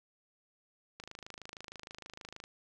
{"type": "click train", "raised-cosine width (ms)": 0.2, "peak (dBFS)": -28, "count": 39, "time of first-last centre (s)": [1, 2.439], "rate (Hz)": 26.4, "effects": []}